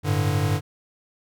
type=chord; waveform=square; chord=G suspended second; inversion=none; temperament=equal; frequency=98 / 110 / 146.83 Hz; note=G2 / A2 / D3; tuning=0 / 0 / 0 cents; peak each=-24 / -28 / -25 dBFS; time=0.03-0.61 s; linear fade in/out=50 ms; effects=none